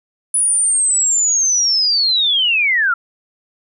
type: linear sweep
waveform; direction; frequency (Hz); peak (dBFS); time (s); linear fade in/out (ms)
sine; down; 9956 to 1335; -12; 0.34-2.94; 5
effects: none